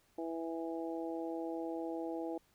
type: harmonic tone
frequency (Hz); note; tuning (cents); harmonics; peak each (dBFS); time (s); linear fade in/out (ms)
164.81; E3; 0; 2 / 3 / 4 / 5; -39 / -43 / -45 / -47; 0.18-2.38; 5
effects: pink hiss -71 dBFS RMS until 2.54 s